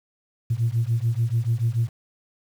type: beating tone pair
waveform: sine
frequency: 112.6 / 119.5 Hz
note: A2 / A#2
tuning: +40 / +43 cents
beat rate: 6.9 Hz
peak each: -22 dBFS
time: 0.5-1.89 s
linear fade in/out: 10 ms
effects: tanh soft clip ceiling -14 dBFS + 8-bit